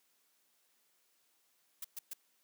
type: noise bursts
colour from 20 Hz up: blue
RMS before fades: -42 dBFS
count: 3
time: 1.82-2.135 s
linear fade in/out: 5 ms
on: 25 ms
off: 120 ms
effects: white hiss -74 dBFS RMS until 2.43 s + high-pass 200 Hz 12 dB/octave